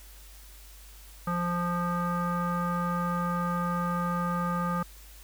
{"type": "tone with low-pass filter", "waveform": "square", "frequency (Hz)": 174.61, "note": "F3", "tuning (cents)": 0, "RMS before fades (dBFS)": -29, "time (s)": [1.27, 4.83], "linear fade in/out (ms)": 5, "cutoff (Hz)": 1300, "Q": 6.8, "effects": ["added 50 Hz sine -48 dBFS peak until 5.23 s", "white hiss -53 dBFS RMS until 5.23 s"]}